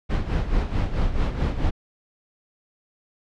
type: noise with tremolo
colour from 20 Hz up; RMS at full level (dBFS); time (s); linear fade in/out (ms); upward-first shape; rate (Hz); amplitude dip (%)
brown; -20; 0.09-1.71; 20; sine; 4.6; 65
effects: low-pass 4000 Hz 12 dB/octave